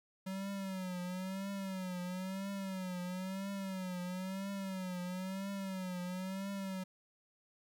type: tone with vibrato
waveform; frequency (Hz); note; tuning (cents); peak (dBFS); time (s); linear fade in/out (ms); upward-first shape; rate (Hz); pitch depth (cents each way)
square; 188.1; F#3; +29; -39; 0.26-6.84; 10; triangle; 1; 100
effects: 13-bit